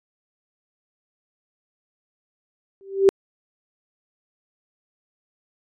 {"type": "tone with exponential growth", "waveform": "sine", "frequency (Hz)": 390, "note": "G4", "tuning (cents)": -9, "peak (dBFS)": -7, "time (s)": [2.81, 3.09], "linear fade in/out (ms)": 0, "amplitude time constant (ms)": 59, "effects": ["resampled to 24000 Hz"]}